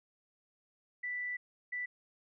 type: tone bursts at uneven times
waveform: sine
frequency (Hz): 1975.5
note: B6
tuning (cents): 0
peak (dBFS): -35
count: 2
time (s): 1.03-1.37 / 1.72-1.86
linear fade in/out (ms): 10
effects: none